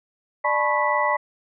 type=tone cluster; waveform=sine; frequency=594 / 862 / 985 / 1091 / 1973 Hz; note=D5 / A5 / B5 / C#6 / B6; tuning=+20 / -36 / -5 / -28 / -2 cents; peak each=-25 dBFS; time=0.44-1.17 s; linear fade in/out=10 ms; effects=none